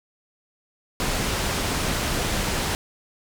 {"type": "low-pass noise", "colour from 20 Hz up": "pink", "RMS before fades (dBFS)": -25, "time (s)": [1, 2.75], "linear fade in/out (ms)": 0, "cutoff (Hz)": 10000, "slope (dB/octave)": 12, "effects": []}